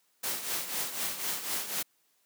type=noise with tremolo; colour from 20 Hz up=white; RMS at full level=-31 dBFS; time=0.23-1.83 s; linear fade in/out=10 ms; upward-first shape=triangle; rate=4 Hz; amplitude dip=70%; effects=white hiss -71 dBFS RMS until 2.25 s + high-pass 150 Hz 12 dB/octave